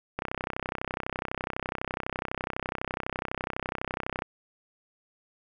click train, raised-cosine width 0.5 ms, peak -15 dBFS, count 130, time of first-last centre 0.19-4.221 s, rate 32 Hz, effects none

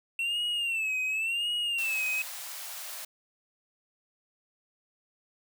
triangle tone with vibrato, 2700 Hz, E7, 41 cents sharp, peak -26 dBFS, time 0.19-2.22 s, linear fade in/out 2 ms, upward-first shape sine, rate 0.92 Hz, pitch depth 120 cents each way
white high-pass noise, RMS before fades -40 dBFS, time 1.78-3.05 s, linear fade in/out 5 ms, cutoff 550 Hz, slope 48 dB/octave
effects none

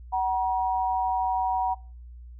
sine tone pair together, 752 / 953.5 Hz, F#5 / A#5, +28 / +39 cents, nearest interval major third, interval 411 cents, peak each -25 / -26 dBFS, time 0.12-1.75 s, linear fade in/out 20 ms, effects noise-tail reverb RT60 0.4 s tail -24 dB re dry + added 60 Hz sine -41 dBFS peak until 2.39 s

